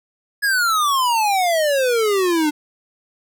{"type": "exponential sweep", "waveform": "square", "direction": "down", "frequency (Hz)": [1693, 293.7], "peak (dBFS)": -16, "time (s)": [0.42, 2.51], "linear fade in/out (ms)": 20, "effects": []}